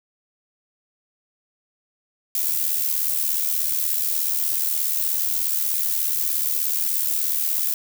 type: noise with amplitude modulation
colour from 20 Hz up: violet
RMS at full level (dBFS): -20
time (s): 2.35-7.74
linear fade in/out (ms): 2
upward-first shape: sine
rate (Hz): 76.7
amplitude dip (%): 60
effects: none